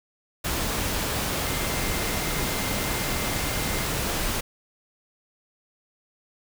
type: tone in noise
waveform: sine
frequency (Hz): 2093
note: C7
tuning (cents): 0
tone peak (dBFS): -38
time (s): 1.46-3.86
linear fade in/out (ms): 10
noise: pink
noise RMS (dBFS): -27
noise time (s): 0.44-4.41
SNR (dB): -14
effects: none